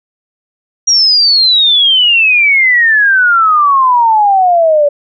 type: exponential sweep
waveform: sine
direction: down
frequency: 5750 to 569 Hz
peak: -5 dBFS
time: 0.87-4.89 s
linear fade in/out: 10 ms
effects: none